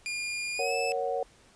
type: tone with pitch glide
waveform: sawtooth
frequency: 2417 to 2621 Hz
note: D7 to E7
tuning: +49 to -11 cents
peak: -28 dBFS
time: 0.06-0.92 s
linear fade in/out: 0 ms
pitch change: +140 cents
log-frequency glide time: 0.54-0.74 s
type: chord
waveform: sine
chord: F# major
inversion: first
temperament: equal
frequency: 466.2 / 554.4 / 740 Hz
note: A#4 / C#5 / F#5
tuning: 0 / 0 / 0 cents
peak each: -32 dBFS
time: 0.59-1.23 s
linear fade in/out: 2 ms
effects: pink hiss -59 dBFS RMS until 1.55 s + resampled to 22050 Hz